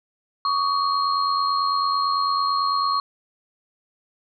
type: tone cluster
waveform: sine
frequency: 1124 / 1213 / 4237 Hz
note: C#6 / D#6 / C8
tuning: +24 / -44 / +21 cents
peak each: -20 / -28 / -28 dBFS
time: 0.45-3 s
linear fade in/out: 2 ms
effects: none